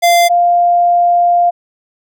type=tone pair in turn; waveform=square / sine; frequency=692 / 699.2 Hz; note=F5 / F5; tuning=-16 / +2 cents; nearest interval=unison; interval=18 cents; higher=second; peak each=-7 dBFS; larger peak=neither; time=0.02-0.29 / 0.29-1.51 s; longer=second; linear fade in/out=20 ms; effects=none